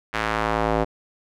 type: tone with band-pass filter sweep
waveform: square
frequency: 54.6 Hz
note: A1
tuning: 13 cents flat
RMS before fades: -23 dBFS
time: 0.13-0.85 s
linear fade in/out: 20 ms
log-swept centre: 1800 to 590 Hz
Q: 1.1
effects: none